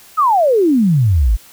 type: exponential sweep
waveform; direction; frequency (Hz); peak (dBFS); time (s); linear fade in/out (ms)
sine; down; 1318.5 to 47.05; -9; 0.17-1.37; 20
effects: white hiss -43 dBFS RMS until 1.52 s